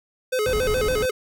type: tone with vibrato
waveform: square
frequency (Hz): 466.2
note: A#4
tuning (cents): 0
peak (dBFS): -21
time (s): 0.32-1.11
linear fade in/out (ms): 10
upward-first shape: square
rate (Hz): 7.1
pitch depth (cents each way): 160
type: noise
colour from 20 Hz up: brown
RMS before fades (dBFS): -29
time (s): 0.46-1.06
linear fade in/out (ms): 5
effects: none